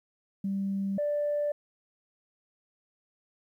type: tone pair in turn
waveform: sine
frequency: 196 / 587.3 Hz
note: G3 / D5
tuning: 0 / 0 cents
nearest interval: octave + perfect fifth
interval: 1900 cents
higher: second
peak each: -27 / -25 dBFS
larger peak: second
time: 0.44-0.98 / 0.98-1.52 s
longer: neither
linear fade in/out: 5 ms
effects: tanh soft clip ceiling -22 dBFS + 11-bit